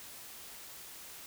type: silence
effects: white hiss -49 dBFS RMS until 1.26 s